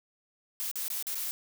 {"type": "noise with dropouts", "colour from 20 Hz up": "blue", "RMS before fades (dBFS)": -34, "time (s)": [0.6, 1.31], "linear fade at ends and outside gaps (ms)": 0, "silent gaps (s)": [[0.714, 0.756], [0.881, 0.902], [1.026, 1.068], [1.146, 1.154]], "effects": []}